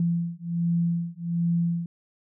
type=beating tone pair; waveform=sine; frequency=169.5 / 170.8 Hz; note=E3 / F3; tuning=+49 / -38 cents; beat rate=1.3 Hz; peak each=-26 dBFS; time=0-1.86 s; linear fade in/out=2 ms; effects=none